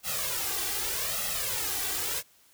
white noise with flanger, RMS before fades -31 dBFS, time 0.03-2.23 s, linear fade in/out 50 ms, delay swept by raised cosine 1.5 to 2.6 ms, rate 0.83 Hz, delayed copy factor +0.95, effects white hiss -61 dBFS RMS until 2.53 s

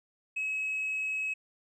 triangle tone with tanh clipping, 2565 Hz, E7, 48 cents flat, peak -30 dBFS, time 0.36-1.34 s, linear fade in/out 10 ms, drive 5 dB, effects none

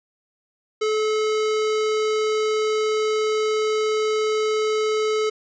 square tone, 431.5 Hz, A4, 34 cents flat, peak -20 dBFS, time 0.81-5.3 s, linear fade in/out 10 ms, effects resampled to 16000 Hz + 10-bit

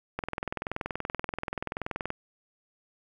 click train, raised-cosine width 0.5 ms, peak -16 dBFS, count 41, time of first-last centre 0.19-2.104 s, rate 20.9 Hz, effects 9-bit

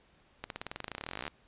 accelerating click train, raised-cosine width 0.3 ms, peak -21 dBFS, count 28, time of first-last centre 0.44-1.279 s, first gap 62 ms, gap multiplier 0.94, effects pink hiss -65 dBFS RMS until 1.47 s + resampled to 8000 Hz

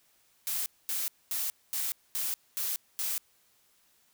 blue noise bursts, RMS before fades -32 dBFS, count 7, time 0.47-3.18 s, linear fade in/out 0 ms, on 190 ms, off 230 ms, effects white hiss -67 dBFS RMS until 4.13 s

